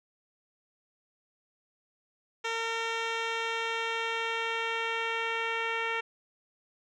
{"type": "tone with low-pass filter sweep", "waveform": "10% pulse", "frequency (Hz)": 455.9, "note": "A#4", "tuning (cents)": -39, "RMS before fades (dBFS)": -32, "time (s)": [2.44, 6.01], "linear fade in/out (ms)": 10, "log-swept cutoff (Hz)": [4600, 2700], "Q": 1.7, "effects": []}